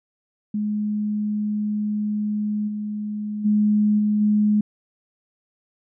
sine tone with level steps, 210 Hz, G#3, 19 cents sharp, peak -21 / -25 / -15 / -17 / -15 dBFS, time 0.54-4.61 s, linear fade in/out 5 ms, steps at 2.67 / 3.44 / 3.98 / 4.2 s, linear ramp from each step 20 ms, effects none

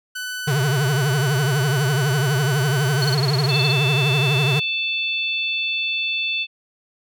sawtooth tone with pitch glide, 1498 to 1514.5 Hz, F#6 to F#6, +21 to +40 cents, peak -23 dBFS, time 0.15-3.15 s, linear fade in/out 10 ms, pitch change +19 cents, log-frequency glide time 2.42-3.01 s
square tone with vibrato, 138.59 Hz, C#3, in tune, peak -18 dBFS, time 0.47-4.6 s, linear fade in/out 10 ms, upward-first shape triangle, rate 12 Hz, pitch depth 220 cents each way
sine tone bursts, 4343 Hz, C#8, 36 cents flat, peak -21 dBFS, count 14, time 3.02-3.721 s, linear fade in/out 2 ms, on 25 ms, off 27 ms
harmonic tone, 880 Hz, A5, in tune, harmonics 3 / 4 / 5, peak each -22 / -25 / -35 dBFS, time 3.48-6.47 s, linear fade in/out 50 ms
effects none

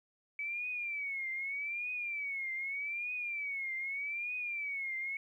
sine tone with vibrato, 2283 Hz, D7, 50 cents flat, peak -35 dBFS, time 0.39-5.17 s, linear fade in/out 2 ms, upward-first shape triangle, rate 0.82 Hz, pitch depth 160 cents each way, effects 12-bit

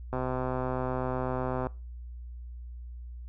click train, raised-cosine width 1 ms, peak -18 dBFS, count 198, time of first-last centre 0.13-1.669 s, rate 128 Hz, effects noise-tail reverb RT60 0.3 s tail -21 dB re dry + added 60 Hz sine -39 dBFS peak until 3.28 s

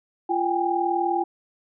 sine tone cluster, 345 / 780 / 820 Hz, F4 / G5 / G#5, -21 / -9 / -22 cents, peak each -25 dBFS, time 0.29-1.24 s, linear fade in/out 10 ms, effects none

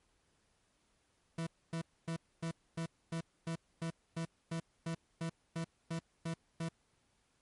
40% pulse tone bursts, 164.81 Hz, E3, in tune, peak -35 dBFS, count 16, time 1.38-6.688 s, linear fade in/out 5 ms, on 88 ms, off 260 ms, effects pink hiss -75 dBFS RMS until 7.41 s + MP3 48 kbps

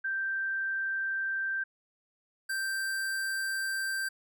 sine / square tone pair in turn, 1568 / 1568 Hz, G6 / G6, 0 / 0 cents, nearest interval unison, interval 0 cents, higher neither, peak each -29 / -31 dBFS, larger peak first, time 0.04-1.64 / 2.49-4.09 s, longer neither, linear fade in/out 10 ms, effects none

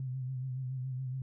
sine tone with vibrato, 129.5 Hz, C3, 17 cents flat, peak -34 dBFS, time 0-1.22 s, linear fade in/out 2 ms, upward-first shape sine, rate 7.1 Hz, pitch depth 48 cents each way, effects none

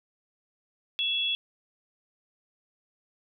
sine tone pair together, 2664 / 3368 Hz, E7 / G#7, +18 / +24 cents, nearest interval major third, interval 406 cents, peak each -32 / -26 dBFS, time 0.99-1.35 s, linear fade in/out 0 ms, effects none

